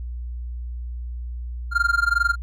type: tone with amplitude modulation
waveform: triangle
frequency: 1396.9 Hz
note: F6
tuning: in tune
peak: -12 dBFS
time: 1.71-2.36 s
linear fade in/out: 50 ms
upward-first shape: sine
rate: 22.3 Hz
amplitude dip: 95%
effects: added 60 Hz sine -28 dBFS peak until 2.42 s